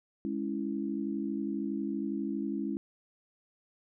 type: chord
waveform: sine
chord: C# minor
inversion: second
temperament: equal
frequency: 207.7 / 277.2 / 329.6 Hz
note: G#3 / C#4 / E4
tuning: 0 / 0 / 0 cents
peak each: -35 / -35 / -36 dBFS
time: 0.25-2.77 s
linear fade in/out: 0 ms
effects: none